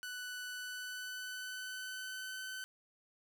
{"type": "tone with pitch glide", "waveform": "sawtooth", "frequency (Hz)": [1489, 1521.2], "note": ["F#6", "F#6"], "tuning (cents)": [11, 48], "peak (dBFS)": -38, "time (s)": [0.03, 2.64], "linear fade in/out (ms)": 0, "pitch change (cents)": 37, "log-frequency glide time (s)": [0.47, 2.42], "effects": []}